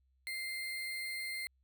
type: tone with sample-and-hold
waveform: sine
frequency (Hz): 2093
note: C7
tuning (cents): 0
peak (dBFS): -37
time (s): 0.27-1.47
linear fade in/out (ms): 0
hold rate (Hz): 6300
effects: added 65 Hz sine -70 dBFS peak until 1.63 s